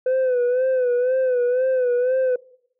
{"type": "tone with vibrato", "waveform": "sine", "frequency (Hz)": 504, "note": "B4", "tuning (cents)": 35, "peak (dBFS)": -14, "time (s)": [0.06, 2.36], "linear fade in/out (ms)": 5, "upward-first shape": "sine", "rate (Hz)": 2, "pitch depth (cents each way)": 66, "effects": ["noise-tail reverb RT60 0.7 s tail -24 dB re dry", "tanh soft clip ceiling -16 dBFS"]}